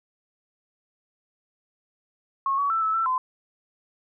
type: tone with pitch steps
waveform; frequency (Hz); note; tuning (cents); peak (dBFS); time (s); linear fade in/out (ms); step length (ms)
sine; 1090 / 1130 / 1329 / 1304 / 1336 / 1025; C#6 / C#6 / E6 / E6 / E6 / C6; -29 / +33 / +14 / -19 / +23 / -36; -21; 2.46-3.18; 2; 120
effects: none